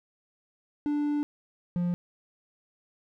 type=tone pair in turn; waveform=triangle; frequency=293.7 / 175.6 Hz; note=D4 / F3; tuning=0 / +10 cents; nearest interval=major sixth; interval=890 cents; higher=first; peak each=-23 / -23 dBFS; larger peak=neither; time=0.86-1.23 / 1.76-1.94 s; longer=first; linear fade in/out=0 ms; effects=none